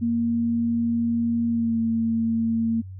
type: tone with pitch glide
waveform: sine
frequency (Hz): 233.1 to 227.3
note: A#3 to A#3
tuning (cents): 0 to -43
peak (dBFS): -20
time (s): 0.01-2.82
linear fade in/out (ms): 20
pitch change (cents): -43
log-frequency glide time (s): 1.48-1.79
effects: added 94 Hz sine -35 dBFS peak until 2.99 s